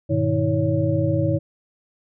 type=tone cluster; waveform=sine; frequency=100.2 / 120.1 / 153.5 / 322 / 559 Hz; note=G2 / B2 / D#3 / E4 / C#5; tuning=+38 / -48 / -23 / -41 / +14 cents; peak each=-24 dBFS; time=0.09-1.39 s; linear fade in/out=20 ms; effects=none